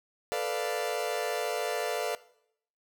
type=chord; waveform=40% pulse; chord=B half-diminished seventh; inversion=third; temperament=equal; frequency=440 / 493.9 / 587.3 / 698.5 Hz; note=A4 / B4 / D5 / F5; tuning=0 / 0 / 0 / 0 cents; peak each=-34 dBFS; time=0.32-2.15 s; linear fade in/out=0 ms; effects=noise-tail reverb RT60 0.7 s tail -19 dB re dry